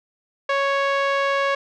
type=tone with low-pass filter; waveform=5% pulse; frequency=554.4 Hz; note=C#5; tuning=in tune; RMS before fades=-21 dBFS; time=0.49-1.55 s; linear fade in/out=5 ms; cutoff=1500 Hz; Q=0.69; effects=none